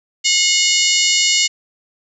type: harmonic tone with a mistuned harmonic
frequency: 729 Hz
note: F#5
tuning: 26 cents flat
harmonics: 3 / 4 / 5 / 6 / 7 / 8 / 9 / 10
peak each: -20 / -18 / -24 / -20 / -22 / -24 / -24 / -19 dBFS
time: 0.24-1.48 s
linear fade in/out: 20 ms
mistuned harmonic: 3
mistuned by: -24 cents
effects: none